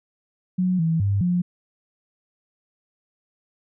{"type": "tone with pitch steps", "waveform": "sine", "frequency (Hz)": [183.1, 163.1, 100, 177.4], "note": ["F#3", "E3", "G2", "F3"], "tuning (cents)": [-18, -18, 35, 27], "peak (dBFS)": -18, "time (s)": [0.58, 1.42], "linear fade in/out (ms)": 10, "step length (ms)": 210, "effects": []}